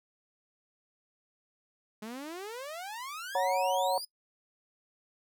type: exponential sweep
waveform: sawtooth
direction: up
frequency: 207.7 to 5070 Hz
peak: -35 dBFS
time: 2.02-4.05 s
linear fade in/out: 5 ms
type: chord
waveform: sine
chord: F# major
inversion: second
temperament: equal with one note detuned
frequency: 554.4 / 740 / 946.4 Hz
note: C#5 / F#5 / A#5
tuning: 0 / 0 / +26 cents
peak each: -30 dBFS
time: 3.35-3.98 s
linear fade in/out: 2 ms
effects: noise-tail reverb RT60 0.1 s tail -22 dB re dry